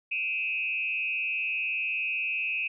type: tone with frequency modulation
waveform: sine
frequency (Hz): 2544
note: D#7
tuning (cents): +38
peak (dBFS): -27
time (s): 0.11-2.68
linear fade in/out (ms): 10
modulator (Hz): 157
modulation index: 0.86
effects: none